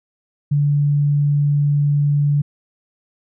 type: tone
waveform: sine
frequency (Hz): 144.9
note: D3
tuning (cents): -23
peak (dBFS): -13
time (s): 0.51-2.42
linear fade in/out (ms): 10
effects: none